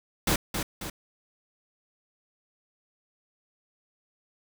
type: noise with echo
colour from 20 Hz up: pink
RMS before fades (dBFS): -24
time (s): 0.27-0.36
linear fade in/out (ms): 5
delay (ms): 270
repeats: 2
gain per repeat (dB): -6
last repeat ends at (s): 0.9
effects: none